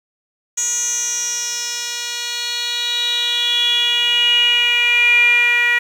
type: tone with band-pass filter sweep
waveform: 10% pulse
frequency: 480 Hz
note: B4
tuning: 49 cents flat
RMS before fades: -17 dBFS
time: 0.57-5.79 s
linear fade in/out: 10 ms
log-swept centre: 6700 to 2100 Hz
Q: 8.6
effects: 7-bit